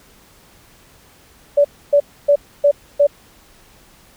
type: tone bursts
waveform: sine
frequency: 575 Hz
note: D5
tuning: 37 cents flat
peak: -8 dBFS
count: 5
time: 1.57-3.07 s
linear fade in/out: 10 ms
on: 76 ms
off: 280 ms
effects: pink hiss -49 dBFS RMS until 4.16 s